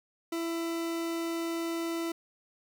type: tone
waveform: 40% pulse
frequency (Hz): 333.2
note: E4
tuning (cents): +19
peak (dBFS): -30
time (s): 0.32-2.12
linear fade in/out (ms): 5
effects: none